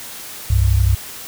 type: tone pair together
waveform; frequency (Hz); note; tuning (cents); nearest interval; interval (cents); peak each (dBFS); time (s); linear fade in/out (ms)
sine; 65.1 / 97.17; C2 / G2; -8 / -15; perfect fifth; 693; -14; 0.5-0.95; 5
effects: white hiss -33 dBFS RMS until 1.27 s